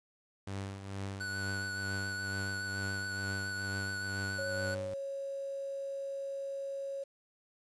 sawtooth tone with tremolo, 98 Hz, G2, in tune, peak -32 dBFS, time 0.47-4.94 s, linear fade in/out 5 ms, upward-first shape triangle, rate 2.2 Hz, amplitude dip 65%
square tone with vibrato, 1480 Hz, F#6, in tune, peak -37 dBFS, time 1.2-4.75 s, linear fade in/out 10 ms, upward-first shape sine, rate 7.1 Hz, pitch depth 16 cents each way
sine tone, 550 Hz, C#5, 14 cents flat, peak -36 dBFS, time 4.38-7.04 s, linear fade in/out 10 ms
effects resampled to 22050 Hz + 10-bit

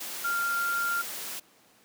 sine tone in noise, 1391 Hz, F6, 7 cents flat, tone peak -26 dBFS, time 0.24-1.02 s, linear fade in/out 10 ms, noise white, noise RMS -37 dBFS, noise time 0-1.4 s, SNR +8 dB, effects pink hiss -60 dBFS RMS until 1.84 s + high-pass 200 Hz 12 dB/octave

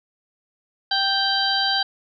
harmonic tone, 784 Hz, G5, in tune, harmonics 1 / 2 / 4 / 5 / 6, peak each -25 / -25 / -25 / -25 / -25 dBFS, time 0.91-1.83 s, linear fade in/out 5 ms, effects none

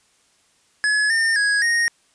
square tone with pitch steps, 1697 / 1813 / 1659 / 1862 Hz, G#6 / A#6 / G#6 / A#6, +37 / -49 / -2 / -2 cents, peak -17 dBFS, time 0.84-1.88 s, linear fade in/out 0 ms, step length 260 ms, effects white hiss -60 dBFS RMS until 2.14 s + resampled to 22050 Hz

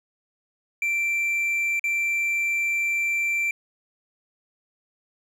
triangle tone with dropouts, 2349 Hz, D7, in tune, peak -20 dBFS, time 0.82-3.51 s, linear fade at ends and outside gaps 2 ms, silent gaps 1.795-1.84 s, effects none

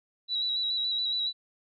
sine tone with vibrato, 3907 Hz, B7, 19 cents flat, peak -26 dBFS, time 0.28-1.33 s, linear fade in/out 50 ms, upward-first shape square, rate 7.1 Hz, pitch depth 23 cents each way, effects MP3 96 kbps

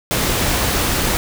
pink noise, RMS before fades -18 dBFS, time 0.11-1.17 s, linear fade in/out 0 ms, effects none

